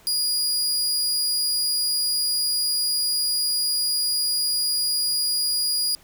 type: tone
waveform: sawtooth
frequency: 4876 Hz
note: D#8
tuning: 36 cents flat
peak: -18 dBFS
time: 0.07-5.95 s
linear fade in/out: 0 ms
effects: pink hiss -53 dBFS RMS until 6.03 s